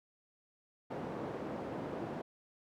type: band-pass noise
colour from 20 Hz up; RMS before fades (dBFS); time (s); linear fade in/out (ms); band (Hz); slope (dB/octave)
white; -41; 0.9-2.22; 10; 140 to 520; 12
effects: none